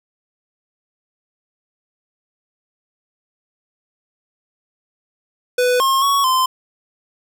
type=tone with pitch steps; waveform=square; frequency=496.3 / 1073 / 1115 / 1035 Hz; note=B4 / C6 / C#6 / C6; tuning=+8 / +43 / +10 / -19 cents; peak=-14 dBFS; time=5.58-6.46 s; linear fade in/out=5 ms; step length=220 ms; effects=none